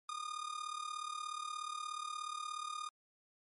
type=tone with amplitude modulation; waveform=45% pulse; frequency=1222 Hz; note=D#6; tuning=32 cents flat; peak=-37 dBFS; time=0.09-2.89 s; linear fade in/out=2 ms; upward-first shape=sine; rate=36.8 Hz; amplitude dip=75%; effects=MP3 48 kbps